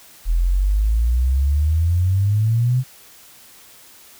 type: exponential sweep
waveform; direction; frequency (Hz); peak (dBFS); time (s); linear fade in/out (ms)
sine; up; 40.27 to 130.81; -14; 0.25-2.84; 50
effects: white hiss -46 dBFS RMS until 4.19 s